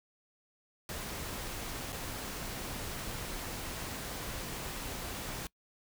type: noise with dropouts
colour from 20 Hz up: pink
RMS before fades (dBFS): -40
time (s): 0.89-5.47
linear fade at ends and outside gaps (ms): 1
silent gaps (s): 1.922-1.927
effects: noise-tail reverb RT60 0.1 s tail -23 dB re dry